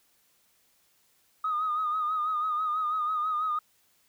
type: tone with vibrato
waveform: sine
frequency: 1243 Hz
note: D#6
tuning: 2 cents flat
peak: -25 dBFS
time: 1.44-3.59 s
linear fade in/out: 5 ms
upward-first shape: sine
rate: 6.1 Hz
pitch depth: 52 cents each way
effects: tanh soft clip ceiling -21 dBFS + white hiss -67 dBFS RMS until 4.08 s